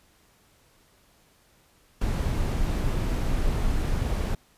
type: noise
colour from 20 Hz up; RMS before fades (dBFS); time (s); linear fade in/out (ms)
brown; -25; 2.01-4.35; 5
effects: pink hiss -61 dBFS RMS until 4.57 s + resampled to 32000 Hz